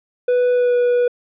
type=tone with pitch glide; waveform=triangle; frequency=493.9 to 487.7 Hz; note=B4 to B4; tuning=0 to -22 cents; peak=-11 dBFS; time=0.28-1.08 s; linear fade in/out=5 ms; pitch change=-22 cents; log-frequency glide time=0.53-0.76 s; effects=resampled to 8000 Hz